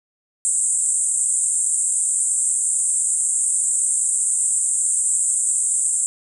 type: band-pass noise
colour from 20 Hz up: pink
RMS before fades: -20 dBFS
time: 0.45-6.06 s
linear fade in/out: 0 ms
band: 7500 to 9200 Hz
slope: 96 dB/octave
effects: none